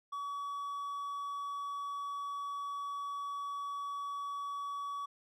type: tone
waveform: triangle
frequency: 1135 Hz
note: C#6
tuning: 41 cents sharp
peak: -35 dBFS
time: 0.12-5.06 s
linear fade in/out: 10 ms
effects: none